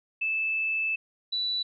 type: tone pair in turn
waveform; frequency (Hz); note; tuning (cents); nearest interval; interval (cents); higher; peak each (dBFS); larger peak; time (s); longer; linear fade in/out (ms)
sine; 2627 / 3956; E7 / B7; -7 / +2; perfect fifth; 709; second; -25 / -26; first; 0.21-0.96 / 1.32-1.63; first; 10
effects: none